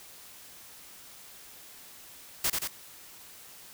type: noise with echo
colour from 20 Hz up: white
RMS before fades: -27 dBFS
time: 2.44-2.5 s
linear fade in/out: 5 ms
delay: 88 ms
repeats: 2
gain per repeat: -3 dB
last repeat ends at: 2.676 s
effects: white hiss -50 dBFS RMS until 3.73 s